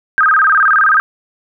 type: tone with vibrato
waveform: sine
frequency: 1414 Hz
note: F6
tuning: 21 cents sharp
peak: -7 dBFS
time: 0.18-1 s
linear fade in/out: 0 ms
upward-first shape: square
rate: 19 Hz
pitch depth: 200 cents each way
effects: none